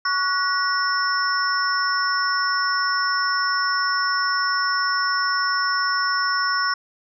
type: tone cluster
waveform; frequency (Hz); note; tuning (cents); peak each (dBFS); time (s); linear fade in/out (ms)
sine; 1118 / 1465 / 1918 / 5360; C#6 / F#6 / A#6 / E8; +14 / -18 / +49 / +28; -23 / -23 / -31 / -25; 0.05-6.74; 5
effects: none